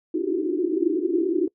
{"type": "band-pass noise", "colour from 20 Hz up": "pink", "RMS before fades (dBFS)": -23, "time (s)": [0.14, 1.48], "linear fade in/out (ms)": 5, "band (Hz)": [300, 380], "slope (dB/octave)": 96, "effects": ["noise-tail reverb RT60 0.1 s tail -24 dB re dry"]}